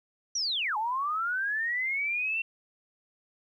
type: linear two-way sweep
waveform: sine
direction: down then up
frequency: 5940 to 832 to 2726 Hz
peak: -27 dBFS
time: 0.35-2.42 s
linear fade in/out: 5 ms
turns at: 0.77 s
effects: 11-bit